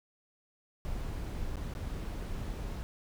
brown noise with dropouts, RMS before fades -37 dBFS, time 0.85-2.83 s, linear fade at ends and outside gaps 0 ms, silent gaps 1.556-1.569 / 1.738-1.751 s, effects none

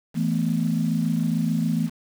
sine chord, E suspended fourth, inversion none, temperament equal, 164.81 / 220 / 246.9 Hz, E3 / A3 / B3, 0 / 0 / 0 cents, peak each -23 / -24 / -26 dBFS, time 0.14-1.9 s, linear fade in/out 50 ms, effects tanh soft clip ceiling -11 dBFS + 7-bit

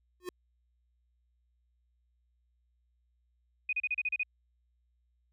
square tone with exponential growth, 360.8 Hz, F#4, 44 cents flat, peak -33 dBFS, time 0.2-0.29 s, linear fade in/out 2 ms, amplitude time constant 19 ms
sine tone bursts, 2489 Hz, D#7, in tune, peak -28 dBFS, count 8, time 3.69-4.233 s, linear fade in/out 5 ms, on 39 ms, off 33 ms
effects added 60 Hz sine -70 dBFS peak until 5.32 s

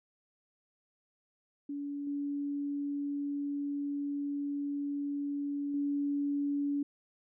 sine tone with level steps, 285.4 Hz, D4, 49 cents flat, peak -35 / -32 / -29 dBFS, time 1.69-6.83 s, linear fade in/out 5 ms, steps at 2.07 / 5.74 s, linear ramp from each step 2 ms, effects none

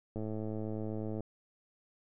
click train, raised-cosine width 2 ms, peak -26 dBFS, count 114, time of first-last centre 0.16-1.206 s, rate 108 Hz, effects none

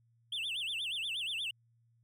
triangle tone with vibrato, 3069 Hz, G7, 37 cents flat, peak -33 dBFS, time 0.32-1.51 s, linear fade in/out 5 ms, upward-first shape sine, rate 8.4 Hz, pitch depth 270 cents each way, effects added 116 Hz sine -67 dBFS peak until 2.03 s

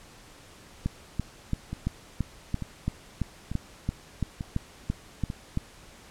two click trains, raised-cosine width 5 ms, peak -14 / -20 dBFS, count 15 / 5, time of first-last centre 0.86-5.574 / 1.73-5.301 s, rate 2.97 / 1.12 Hz, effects pink hiss -51 dBFS RMS until 6.1 s + low-pass 10000 Hz 12 dB/octave

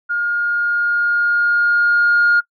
sine tone with level ramp, 1421 Hz, F6, 30 cents sharp, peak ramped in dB -16 to -8 dBFS, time 0.09-2.41 s, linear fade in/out 20 ms, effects noise-tail reverb RT60 0.1 s tail -24 dB re dry + tanh soft clip ceiling -7 dBFS

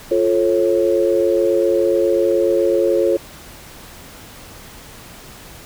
sine chord, F augmented, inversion none, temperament just, 349.2 / 436.5 / 545.7 Hz, F4 / A4 / C#5, 0 / -14 / -27 cents, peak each -17 / -18 / -17 dBFS, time 0.11-3.17 s, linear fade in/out 5 ms, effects pink hiss -39 dBFS RMS until 5.65 s

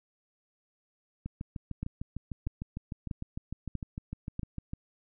two click trains, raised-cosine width 5 ms, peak -24 / -21 dBFS, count 24 / 5, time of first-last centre 1.26-4.734 / 1.83-4.394 s, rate 6.62 / 1.56 Hz, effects none

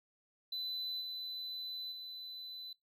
triangle tone with level steps, 4007 Hz, B7, 24 cents sharp, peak -36 / -39 / -43 dBFS, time 0.52-2.73 s, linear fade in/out 5 ms, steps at 1 / 1.91 s, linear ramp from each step 20 ms, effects noise-tail reverb RT60 0.2 s tail -25 dB re dry

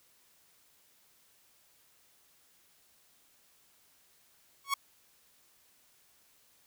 sawtooth tone with exponential growth, 1108.7 Hz, C#6, in tune, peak -21 dBFS, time 4.64-4.74 s, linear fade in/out 5 ms, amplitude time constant 21 ms, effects white hiss -66 dBFS RMS until 6.66 s

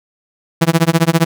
sawtooth tone with tremolo, 165.2 Hz, E3, 4 cents sharp, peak -3 dBFS, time 0.61-1.25 s, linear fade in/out 10 ms, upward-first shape sine, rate 15 Hz, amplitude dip 100%, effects none

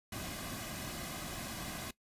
pink noise with comb filter, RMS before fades -42 dBFS, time 0.12-1.91 s, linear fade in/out 5 ms, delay 2.2 ms, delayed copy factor -0.6, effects noise-tail reverb RT60 0.1 s tail -19 dB re dry + resampled to 32000 Hz

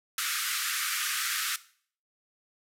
pink band-pass noise, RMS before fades -31 dBFS, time 0.18-1.56 s, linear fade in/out 2 ms, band 1200 to 15000 Hz, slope 96 dB/octave, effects noise-tail reverb RT60 0.5 s tail -17 dB re dry

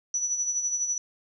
sine tone with tremolo, 5920 Hz, F#8, in tune, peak -23 dBFS, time 0.14-0.98 s, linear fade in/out 2 ms, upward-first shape sine, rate 12 Hz, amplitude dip 55%, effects none

